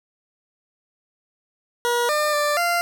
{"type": "tone with pitch steps", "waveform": "20% pulse", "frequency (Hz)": [479.4, 601, 590, 693], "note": ["A#4", "D5", "D5", "F5"], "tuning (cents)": [48, 40, 8, -14], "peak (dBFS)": -14, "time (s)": [1.85, 2.81], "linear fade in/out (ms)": 0, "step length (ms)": 240, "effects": []}